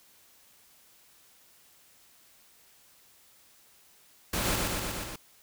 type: noise with echo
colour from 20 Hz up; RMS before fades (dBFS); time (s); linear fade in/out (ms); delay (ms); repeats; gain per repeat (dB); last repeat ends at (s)
pink; -30; 4.33-4.56; 5; 120; 5; -2; 5.16
effects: white hiss -60 dBFS RMS until 5.42 s